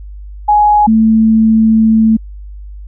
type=tone pair in turn; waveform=sine; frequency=836 / 221.4 Hz; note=G#5 / A3; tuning=+11 / +11 cents; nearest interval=octave + major seventh; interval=2300 cents; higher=first; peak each=-5 dBFS; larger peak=neither; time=0.48-0.87 / 0.87-2.17 s; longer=second; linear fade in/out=10 ms; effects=added 50 Hz sine -26 dBFS peak until 2.87 s